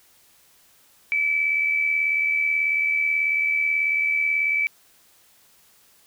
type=tone with amplitude modulation; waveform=sine; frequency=2305 Hz; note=D7; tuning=33 cents flat; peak=-17 dBFS; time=1.12-4.67 s; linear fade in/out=0 ms; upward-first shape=sine; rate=78.3 Hz; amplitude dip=45%; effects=white hiss -57 dBFS RMS until 6.06 s